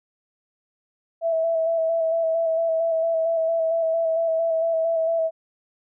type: tone with vibrato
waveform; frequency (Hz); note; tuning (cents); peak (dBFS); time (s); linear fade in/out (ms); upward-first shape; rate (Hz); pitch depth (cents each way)
sine; 656; E5; -9; -19; 1.21-5.31; 50; square; 4.4; 21
effects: none